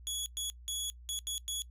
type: tone bursts at uneven times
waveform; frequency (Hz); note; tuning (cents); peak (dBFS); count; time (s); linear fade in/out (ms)
20% pulse; 3369; G#7; +24; -28; 6; 0.07-0.26 / 0.37-0.5 / 0.68-0.9 / 1.09-1.19 / 1.27-1.38 / 1.48-1.62; 0
effects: noise-tail reverb RT60 0.1 s tail -22 dB re dry + added 60 Hz sine -49 dBFS peak until 1.7 s